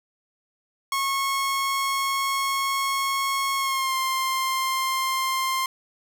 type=tone with pitch glide; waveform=sawtooth; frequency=1093 to 1053.3 Hz; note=C#6 to C6; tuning=-25 to +11 cents; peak=-19 dBFS; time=0.92-5.66 s; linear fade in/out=2 ms; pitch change=-64 cents; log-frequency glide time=3.57-3.96 s; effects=none